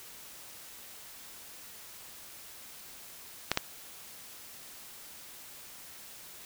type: clicks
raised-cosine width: 0.2 ms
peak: -8 dBFS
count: 2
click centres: 3.516 / 3.574 s
effects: white hiss -49 dBFS RMS until 6.45 s